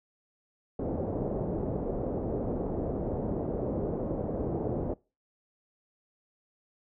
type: low-pass noise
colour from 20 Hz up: white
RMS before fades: -32 dBFS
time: 0.79-4.94 s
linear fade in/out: 5 ms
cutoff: 550 Hz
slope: 24 dB/octave
effects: noise-tail reverb RT60 0.3 s tail -23 dB re dry